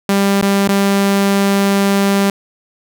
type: tone with dropouts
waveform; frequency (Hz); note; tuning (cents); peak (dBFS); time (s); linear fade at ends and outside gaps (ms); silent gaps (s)
sawtooth; 198.2; G3; +19; -7; 0.09-2.3; 2; 0.413-0.425 / 0.677-0.688
effects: none